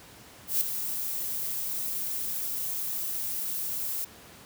violet noise with ADSR envelope, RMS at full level -23 dBFS, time 0.47-4.05 s, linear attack 140 ms, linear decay 5 ms, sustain -9 dB, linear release 9 ms, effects pink hiss -50 dBFS RMS until 4.45 s + high-pass 80 Hz 12 dB/octave

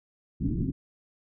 white low-pass noise, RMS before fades -28 dBFS, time 0.4-0.72 s, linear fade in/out 20 ms, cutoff 300 Hz, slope 48 dB/octave, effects none

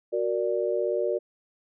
sine chord, Gb augmented, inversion none, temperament equal, 370 / 466.2 / 587.3 Hz, Gb4 / Bb4 / D5, 0 / 0 / 0 cents, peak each -28 dBFS, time 0.12-1.19 s, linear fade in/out 20 ms, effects none

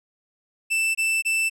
45% pulse tone bursts, 2656 Hz, E7, 12 cents sharp, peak -20 dBFS, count 3, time 0.7-1.498 s, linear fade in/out 20 ms, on 250 ms, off 24 ms, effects low-pass 12000 Hz 12 dB/octave

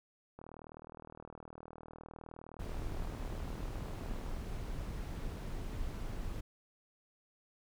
click train, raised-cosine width 1 ms, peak -35 dBFS, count 158, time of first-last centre 0.39-4.365 s, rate 39.5 Hz
brown noise, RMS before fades -40 dBFS, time 2.59-6.41 s, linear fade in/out 10 ms
effects none

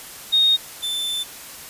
sine / 45% pulse tone pair in turn, 3714 / 3533 Hz, A#7 / A7, -7 / +6 cents, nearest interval minor second, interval 87 cents, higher first, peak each -13 / -23 dBFS, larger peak first, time 0.32-0.57 / 0.82-1.24 s, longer second, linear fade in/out 20 ms, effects white hiss -38 dBFS RMS until 1.69 s + resampled to 32000 Hz

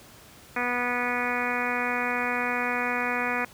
harmonic tone, 245 Hz, B3, 14 cents flat, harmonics 1 / 2 / 3 / 4 / 5 / 6 / 7 / 8 / 9 / 10, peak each -34 / -34 / -34 / -34 / -34 / -34 / -34 / -34 / -34 / -34 dBFS, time 0.56-3.45 s, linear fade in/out 5 ms, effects pink hiss -50 dBFS RMS until 3.53 s + high-pass 60 Hz 12 dB/octave

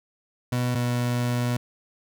30% pulse tone pair in turn, 123.47 / 121.98 Hz, B2 / B2, 0 / -21 cents, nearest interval unison, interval 21 cents, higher first, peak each -20 dBFS, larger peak neither, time 0.52-0.75 / 0.75-1.57 s, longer second, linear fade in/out 5 ms, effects none

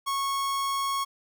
45% pulse tone, 1100 Hz, C#6, 14 cents flat, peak -26 dBFS, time 0.06-1.05 s, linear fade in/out 20 ms, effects none

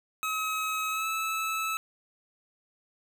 25% pulse tone with pitch glide, 1278 to 1305.6 Hz, D#6 to E6, +46 to -17 cents, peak -25 dBFS, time 0.23-1.77 s, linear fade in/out 0 ms, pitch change +37 cents, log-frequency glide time 0.9-1.07 s, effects none

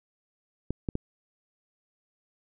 clicks, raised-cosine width 3 ms, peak -16 dBFS, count 3, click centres 0.706 / 0.888 / 0.954 s, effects none

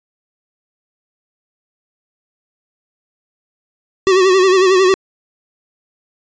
square tone with vibrato, 376 Hz, F#4, 28 cents sharp, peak -9 dBFS, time 4.07-4.94 s, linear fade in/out 0 ms, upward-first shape sine, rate 11 Hz, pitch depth 65 cents each way, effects resampled to 16000 Hz

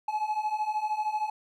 triangle beating tone pair, 845 / 858 Hz, G#5 / A5, +30 / -44 cents, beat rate 13 Hz, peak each -30 / -27 dBFS, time 0.08-1.3 s, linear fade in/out 5 ms, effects none

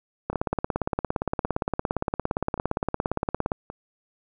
two click trains, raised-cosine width 1 ms, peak -22 / -10 dBFS, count 4 / 57, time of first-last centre 0.33-3.701 / 0.3-3.518 s, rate 0.89 / 17.4 Hz, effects none

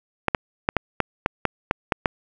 clicks, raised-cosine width 0.5 ms, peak -3 dBFS, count 10, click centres 0.283 / 0.348 / 0.689 / 0.767 / 1.003 / 1.261 / 1.453 / 1.711 / 1.922 / 2.058 s, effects none

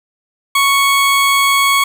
20% pulse tone, 1108.7 Hz, C#6, in tune, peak -5 dBFS, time 0.55-1.84 s, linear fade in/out 5 ms, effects none

